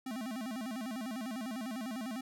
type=tone with vibrato; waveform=square; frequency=237.9 Hz; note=A#3; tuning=35 cents sharp; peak=-38 dBFS; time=0.06-2.21 s; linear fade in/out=5 ms; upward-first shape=square; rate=10 Hz; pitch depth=160 cents each way; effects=none